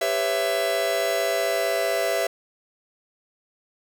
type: chord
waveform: 45% pulse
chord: C# half-diminished seventh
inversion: second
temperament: just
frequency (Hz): 399.1 / 498.9 / 554.4 / 665.2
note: G4 / B4 / C#5 / E5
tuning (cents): +31 / +17 / 0 / +16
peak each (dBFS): -30 / -30 / -29 / -24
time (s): 0.01-2.27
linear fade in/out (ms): 5
effects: none